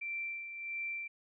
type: tone with tremolo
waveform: sine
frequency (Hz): 2349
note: D7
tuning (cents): 0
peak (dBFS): -35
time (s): 0.01-1.08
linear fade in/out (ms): 10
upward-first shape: sine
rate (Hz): 1.5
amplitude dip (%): 55
effects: none

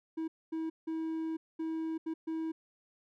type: tone bursts at uneven times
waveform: triangle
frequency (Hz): 322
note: E4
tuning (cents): -41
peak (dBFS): -31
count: 6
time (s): 0.17-0.28 / 0.52-0.7 / 0.87-1.37 / 1.59-1.98 / 2.06-2.14 / 2.27-2.52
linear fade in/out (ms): 10
effects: none

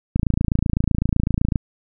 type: click train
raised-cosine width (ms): 5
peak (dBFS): -6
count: 40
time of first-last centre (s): 0.16-1.558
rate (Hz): 27.9
effects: none

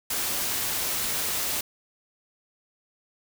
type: noise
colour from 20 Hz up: white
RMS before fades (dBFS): -28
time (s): 0.1-1.61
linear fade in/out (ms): 5
effects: none

